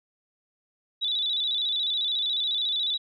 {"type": "tone with vibrato", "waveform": "sine", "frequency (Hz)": 3673, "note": "A#7", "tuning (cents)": -26, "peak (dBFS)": -24, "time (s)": [1.01, 2.98], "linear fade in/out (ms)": 20, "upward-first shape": "square", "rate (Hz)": 14, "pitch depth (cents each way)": 84, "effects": []}